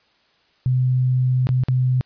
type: tone with dropouts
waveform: sine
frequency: 127.5 Hz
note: C3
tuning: 44 cents flat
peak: -15 dBFS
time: 0.66-2.01 s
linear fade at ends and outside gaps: 0 ms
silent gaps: 1.47-1.49 / 1.636-1.685 s
effects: white hiss -60 dBFS RMS until 2.05 s + resampled to 11025 Hz